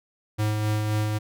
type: tone with tremolo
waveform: square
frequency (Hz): 106.7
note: G#2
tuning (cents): +47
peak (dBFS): -22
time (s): 0.38-1.19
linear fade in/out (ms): 20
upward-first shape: sine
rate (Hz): 3.8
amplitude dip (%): 30
effects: none